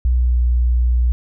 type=tone with pitch glide; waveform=sine; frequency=61.7 to 60.57 Hz; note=B1 to B1; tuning=-1 to -33 cents; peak=-12 dBFS; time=0.05-1.12 s; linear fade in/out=0 ms; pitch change=-32 cents; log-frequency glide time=0.16-0.38 s; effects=none